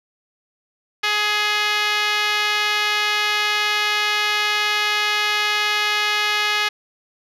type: tone with band-pass filter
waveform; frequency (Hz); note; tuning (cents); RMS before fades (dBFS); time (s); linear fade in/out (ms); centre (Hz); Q
5% pulse; 419; G#4; +15; -20; 1.03-6.69; 10; 2000; 0.7
effects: none